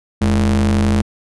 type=ring-modulated tone; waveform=square; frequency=61.74 Hz; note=B1; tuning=in tune; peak=-10 dBFS; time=0.21-1.02 s; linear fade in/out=10 ms; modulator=149 Hz; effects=resampled to 24000 Hz